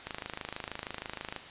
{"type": "click train", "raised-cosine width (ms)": 0.3, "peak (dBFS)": -20, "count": 35, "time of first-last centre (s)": [0.07, 1.363], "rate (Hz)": 26.3, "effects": ["white hiss -46 dBFS RMS until 1.5 s", "resampled to 8000 Hz"]}